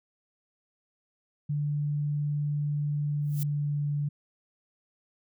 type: tone with pitch glide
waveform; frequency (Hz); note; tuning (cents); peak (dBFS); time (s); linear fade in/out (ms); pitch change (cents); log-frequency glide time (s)
sine; 146.83 to 145.56; D3 to D3; 0 to -15; -26; 1.49-4.09; 10; -15; 3.04-3.91
type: noise with exponential growth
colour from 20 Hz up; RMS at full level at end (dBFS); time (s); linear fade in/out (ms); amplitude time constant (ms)
violet; -34; 3.22-3.43; 0; 44
effects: none